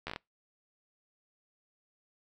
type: slowing click train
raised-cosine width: 0.3 ms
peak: -21 dBFS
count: 6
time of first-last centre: 0.07-0.161 s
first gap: 12 ms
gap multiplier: 1.21
effects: noise-tail reverb RT60 0.2 s tail -25 dB re dry